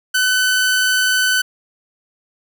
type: tone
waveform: sawtooth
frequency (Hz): 1508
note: F#6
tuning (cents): +32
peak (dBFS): -10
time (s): 0.14-1.42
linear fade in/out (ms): 10
effects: none